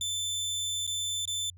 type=tone with dropouts; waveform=25% pulse; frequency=3532 Hz; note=A7; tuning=6 cents sharp; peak=-26 dBFS; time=0.01-1.5 s; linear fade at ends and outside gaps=2 ms; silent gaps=0.867-0.875 / 1.254-1.276 s; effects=added 89 Hz sine -49 dBFS peak until 1.57 s